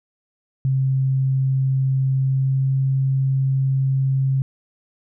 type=tone with pitch glide; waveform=sine; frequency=133.2 to 134.13 Hz; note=C3 to C3; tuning=+31 to +43 cents; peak=-16 dBFS; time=0.65-4.42 s; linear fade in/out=0 ms; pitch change=+12 cents; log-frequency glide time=2.12-2.77 s; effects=none